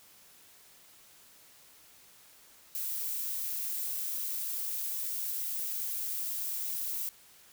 violet noise, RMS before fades -35 dBFS, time 2.75-7.09 s, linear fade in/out 0 ms, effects white hiss -58 dBFS RMS until 7.52 s

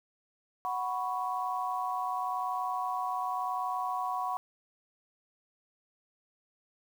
sine chord, F# suspended fourth, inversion none, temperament equal, 740 / 987.8 / 1108.7 Hz, F#5 / B5 / C#6, 0 / 0 / 0 cents, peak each -34 / -35 / -35 dBFS, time 0.65-4.37 s, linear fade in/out 0 ms, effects 9-bit

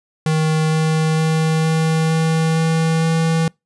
square tone with pitch steps, 157.3 / 158.21 / 159.13 / 160.05 / 160.98 / 161.91 / 162.85 Hz, D#3 / D#3 / D#3 / D#3 / E3 / E3 / E3, +19 / +29 / +39 / +49 / -41 / -31 / -21 cents, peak -15 dBFS, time 0.26-3.48 s, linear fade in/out 2 ms, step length 460 ms, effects noise-tail reverb RT60 0.2 s tail -26 dB re dry + resampled to 24000 Hz

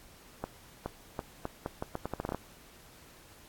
accelerating click train, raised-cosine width 1 ms, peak -19 dBFS, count 14, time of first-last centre 0.44-2.347 s, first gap 420 ms, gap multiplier 0.79, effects pink hiss -56 dBFS RMS until 3.48 s + AAC 64 kbps

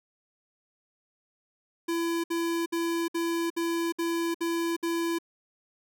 square tone bursts, 335.9 Hz, E4, 33 cents sharp, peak -27 dBFS, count 8, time 1.88-5.187 s, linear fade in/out 10 ms, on 360 ms, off 61 ms, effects none

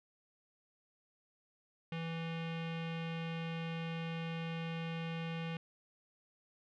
square tone with low-pass filter, 164.81 Hz, E3, in tune, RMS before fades -40 dBFS, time 1.92-5.57 s, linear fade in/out 2 ms, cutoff 2800 Hz, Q 3.1, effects none

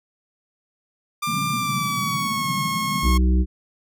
sawtooth tone with pitch glide, 1191 to 1085.9 Hz, D6 to C#6, +24 to -36 cents, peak -19 dBFS, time 1.22-3.18 s, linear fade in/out 10 ms, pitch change -160 cents, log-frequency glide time 1.54-2.49 s
pink band-pass noise, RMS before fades -29 dBFS, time 1.27-3.1 s, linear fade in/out 10 ms, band 130 to 240 Hz, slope 48 dB/octave
harmonic tone, 62.9 Hz, B1, 32 cents sharp, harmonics 1 / 3 / 5 / 6, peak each -15 / -24 / -28 / -34 dBFS, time 3.02-3.46 s, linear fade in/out 50 ms
effects none

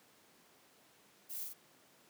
violet noise with echo, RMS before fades -44 dBFS, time 1.29-1.45 s, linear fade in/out 20 ms, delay 45 ms, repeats 2, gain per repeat -2 dB, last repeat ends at 1.54 s, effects pink hiss -65 dBFS RMS until 2.09 s + high-pass 200 Hz 12 dB/octave

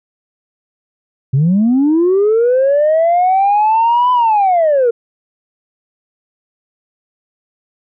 sine linear two-way sweep, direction up then down, 125.6 to 1006 to 453.4 Hz, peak -7 dBFS, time 1.33-4.91 s, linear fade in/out 10 ms, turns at 4.12 s, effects tanh soft clip ceiling -6 dBFS

